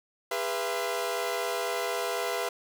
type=tone cluster; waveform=sawtooth; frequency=406 / 490 / 676 / 1041 Hz; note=G#4 / B4 / E5 / C6; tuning=-39 / -14 / +43 / -9 cents; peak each=-31 / -29 / -29 / -36 dBFS; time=0.31-2.49 s; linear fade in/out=5 ms; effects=none